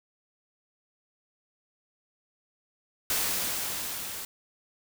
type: noise with level ramp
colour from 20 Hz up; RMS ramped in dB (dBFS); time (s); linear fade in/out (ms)
white; -27 to -38; 3.1-4.25; 2
effects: none